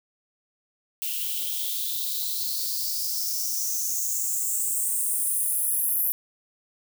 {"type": "noise with high-pass filter sweep", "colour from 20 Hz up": "violet", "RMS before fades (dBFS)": -27, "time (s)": [1.02, 6.12], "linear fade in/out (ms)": 0, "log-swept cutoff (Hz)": [2800, 12000], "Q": 5.8, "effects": []}